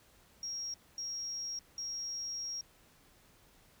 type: tone bursts at uneven times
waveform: sine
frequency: 5600 Hz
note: F8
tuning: 4 cents sharp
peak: -36 dBFS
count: 3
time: 0.43-0.74 / 0.98-1.59 / 1.78-2.61 s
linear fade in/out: 2 ms
effects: tanh soft clip ceiling -32 dBFS + pink hiss -64 dBFS RMS until 3.8 s